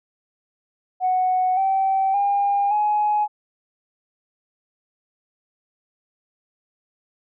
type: tone with pitch steps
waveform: sine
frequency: 740 / 771.9 / 805.1 / 839.8 Hz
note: F#5 / G5 / G5 / G#5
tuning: 0 / -27 / +46 / +19 cents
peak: -16 dBFS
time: 1-3.28 s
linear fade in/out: 50 ms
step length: 570 ms
effects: tanh soft clip ceiling -12 dBFS